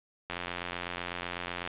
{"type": "click train", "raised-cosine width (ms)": 0.3, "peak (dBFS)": -18, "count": 122, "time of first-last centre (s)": [0.3, 1.675], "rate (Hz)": 88, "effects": ["resampled to 8000 Hz", "9-bit"]}